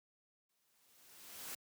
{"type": "noise with exponential growth", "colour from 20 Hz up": "white", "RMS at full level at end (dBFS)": -44, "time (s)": [0.49, 1.55], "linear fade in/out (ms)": 5, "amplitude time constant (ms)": 230, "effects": ["high-pass 100 Hz 12 dB/octave"]}